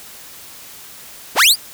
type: linear sweep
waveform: sawtooth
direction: up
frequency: 85 to 5140 Hz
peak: -5 dBFS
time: 1.35-1.56 s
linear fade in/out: 50 ms
effects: white hiss -38 dBFS RMS until 1.73 s